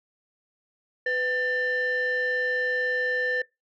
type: tone pair together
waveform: sine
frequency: 500.1 / 1782 Hz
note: B4 / A6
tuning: +22 / +22 cents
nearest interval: octave + minor seventh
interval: 2200 cents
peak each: -26 / -23 dBFS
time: 1.06-3.42 s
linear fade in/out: 5 ms
effects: noise-tail reverb RT60 0.2 s tail -24 dB re dry + tanh soft clip ceiling -20 dBFS